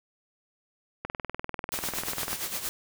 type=click train; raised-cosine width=0.5 ms; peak=-17 dBFS; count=27; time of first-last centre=1.05-2.331 s; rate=20.3 Hz
type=noise with tremolo; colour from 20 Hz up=white; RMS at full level=-31 dBFS; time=1.72-2.69 s; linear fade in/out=0 ms; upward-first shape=sine; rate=8.7 Hz; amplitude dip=65%
effects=none